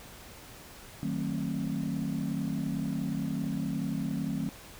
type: chord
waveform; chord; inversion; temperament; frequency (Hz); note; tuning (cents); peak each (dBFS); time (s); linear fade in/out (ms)
sine; D# diminished seventh; none; just; 155.56 / 186.68 / 224 / 268.8; D#3 / F#3 / A3 / C4; 0 / +16 / +31 / +47; -34; 1.03-4.49; 0
effects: tanh soft clip ceiling -23 dBFS + pink hiss -49 dBFS RMS until 4.79 s